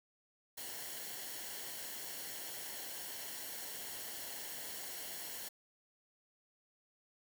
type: noise with comb filter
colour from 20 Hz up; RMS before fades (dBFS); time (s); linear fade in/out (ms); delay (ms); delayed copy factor
white; -45; 0.57-5.49; 10; 0.81; -0.55
effects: none